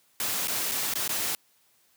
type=noise with dropouts; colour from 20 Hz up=white; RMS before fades=-29 dBFS; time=0.2-1.35 s; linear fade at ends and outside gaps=1 ms; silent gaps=0.473-0.481 / 0.714-0.718 / 0.938-0.955 / 1.078-1.092 s; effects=white hiss -65 dBFS RMS until 1.96 s + high-pass 100 Hz 12 dB/octave